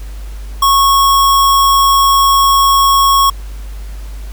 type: tone with sample-and-hold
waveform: sine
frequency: 1100 Hz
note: C#6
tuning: 14 cents flat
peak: -6 dBFS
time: 0.62-3.3 s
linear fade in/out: 5 ms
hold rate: 4410 Hz
effects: added 50 Hz sine -23 dBFS peak until 4.32 s + pink hiss -40 dBFS RMS until 4.32 s